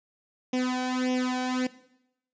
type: tone with flanger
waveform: sawtooth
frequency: 253.5 Hz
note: B3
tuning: 45 cents sharp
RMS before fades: -28 dBFS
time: 0.53-1.67 s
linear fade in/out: 5 ms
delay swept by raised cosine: 0.34 to 1.3 ms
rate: 1.7 Hz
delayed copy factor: +1
effects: noise-tail reverb RT60 0.8 s tail -17 dB re dry + resampled to 16000 Hz